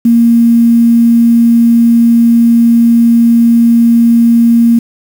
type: tone with quantisation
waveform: sine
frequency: 233.1 Hz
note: A#3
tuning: in tune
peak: -3 dBFS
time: 0.05-4.79 s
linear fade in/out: 5 ms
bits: 5
effects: none